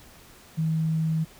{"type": "tone", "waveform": "sine", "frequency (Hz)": 159.7, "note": "D#3", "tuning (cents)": 45, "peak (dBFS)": -22, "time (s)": [0.57, 1.25], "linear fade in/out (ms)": 20, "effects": ["pink hiss -51 dBFS RMS until 1.39 s"]}